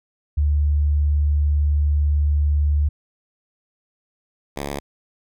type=tone pair in turn; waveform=sine / 5% pulse; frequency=73.5 / 70.87 Hz; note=D2 / C#2; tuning=+2 / +39 cents; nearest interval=minor second; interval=63 cents; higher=first; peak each=-15 dBFS; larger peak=neither; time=0.37-2.89 / 4.56-4.8 s; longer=first; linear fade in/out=10 ms; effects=none